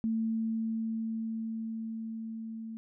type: tone with level ramp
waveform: sine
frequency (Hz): 223.9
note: A3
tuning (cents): +30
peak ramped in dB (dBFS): -27 to -38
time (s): 0.04-2.77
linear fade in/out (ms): 0
effects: none